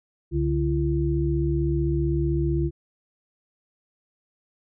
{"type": "tone cluster", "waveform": "sine", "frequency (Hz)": [68.7, 144.4, 339], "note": ["C#2", "D3", "E4"], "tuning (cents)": [-15, -29, 49], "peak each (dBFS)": -25, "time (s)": [0.31, 2.71], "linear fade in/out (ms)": 50, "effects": []}